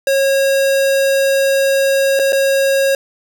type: tone with dropouts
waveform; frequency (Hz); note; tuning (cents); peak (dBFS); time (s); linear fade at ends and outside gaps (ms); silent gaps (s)
square; 545; C#5; -29; -12; 0.07-2.95; 2; 2.192-2.196 / 2.323-2.329
effects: none